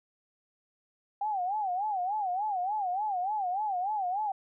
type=tone with vibrato; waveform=sine; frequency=784 Hz; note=G5; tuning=in tune; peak=-28 dBFS; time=1.21-4.32 s; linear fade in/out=5 ms; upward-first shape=sine; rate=3.4 Hz; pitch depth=170 cents each way; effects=none